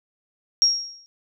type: tone with exponential decay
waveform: sine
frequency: 5588 Hz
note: F8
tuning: in tune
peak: -11 dBFS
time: 0.62-1.06 s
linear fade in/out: 0 ms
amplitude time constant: 95 ms
effects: none